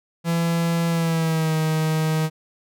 45% pulse tone with pitch glide, 167.9 to 157.56 Hz, E3 to D#3, +32 to +22 cents, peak -19 dBFS, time 0.24-2.3 s, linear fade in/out 50 ms, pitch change -110 cents, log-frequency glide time 0.88-1.56 s, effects none

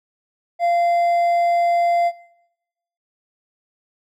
triangle tone with hard clipping, 691 Hz, F5, 19 cents flat, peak -16 dBFS, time 0.59-2.12 s, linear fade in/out 50 ms, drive 7 dB, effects noise-tail reverb RT60 0.9 s tail -20 dB re dry

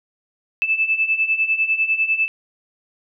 sine beating tone pair, 2624 / 2634 Hz, E7 / E7, -9 / -2 cents, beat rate 10 Hz, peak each -22 / -18 dBFS, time 0.62-2.28 s, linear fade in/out 0 ms, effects none

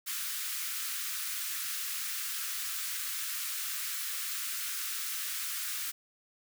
white high-pass noise, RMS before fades -36 dBFS, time 0.06-5.92 s, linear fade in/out 20 ms, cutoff 1200 Hz, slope 48 dB/octave, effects none

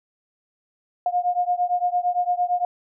sine beating tone pair, 710 / 718.8 Hz, F5 / F5, +28 / +50 cents, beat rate 8.8 Hz, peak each -22 / -23 dBFS, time 1.06-2.65 s, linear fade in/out 2 ms, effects none

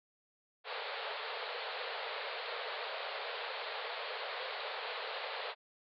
pink band-pass noise, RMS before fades -41 dBFS, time 0.64-5.55 s, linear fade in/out 50 ms, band 430 to 4500 Hz, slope 96 dB/octave, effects none

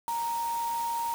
sine tone in noise, 932.3 Hz, A#5, in tune, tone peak -28 dBFS, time 0.08-1.14 s, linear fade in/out 0 ms, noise white, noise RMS -42 dBFS, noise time 0.08-1.14 s, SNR +11 dB, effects none

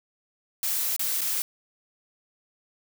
blue noise with dropouts, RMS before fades -27 dBFS, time 0.63-1.42 s, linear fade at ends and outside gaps 1 ms, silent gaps 0.964-0.994 / 1.208-1.215 s, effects none

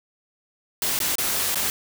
white noise with dropouts, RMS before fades -24 dBFS, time 0.82-1.7 s, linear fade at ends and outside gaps 1 ms, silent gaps 0.99-1.002 / 1.155-1.183 / 1.546-1.556 s, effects none

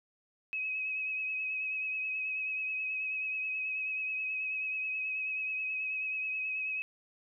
sine tone with vibrato, 2551 Hz, D#7, 43 cents sharp, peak -32 dBFS, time 0.53-6.82 s, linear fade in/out 0 ms, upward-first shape triangle, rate 9.3 Hz, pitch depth 32 cents each way, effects none

